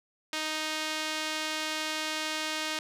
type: tone with band-pass filter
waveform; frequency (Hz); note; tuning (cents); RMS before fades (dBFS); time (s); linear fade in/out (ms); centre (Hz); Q
sawtooth; 311.1; D#4; 0; -33; 0.33-2.79; 2; 3700; 0.78
effects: none